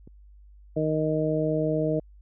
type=click; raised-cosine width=3 ms; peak=-33 dBFS; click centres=0.075 s
type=harmonic tone; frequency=155.56 Hz; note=D#3; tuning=in tune; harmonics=1 / 2 / 3 / 4; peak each=-28 / -28 / -28 / -28 dBFS; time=0.76-2 s; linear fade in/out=10 ms
effects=added 50 Hz sine -48 dBFS peak until 2.21 s